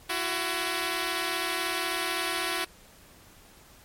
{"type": "tone pair together", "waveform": "5% pulse", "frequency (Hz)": [336.8, 372.9], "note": ["E4", "F#4"], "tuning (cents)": [37, 14], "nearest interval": "major second", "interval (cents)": 177, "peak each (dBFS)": -19, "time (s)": [0.09, 2.65], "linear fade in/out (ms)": 10, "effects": ["pink hiss -54 dBFS RMS until 3.84 s", "MP3 64 kbps"]}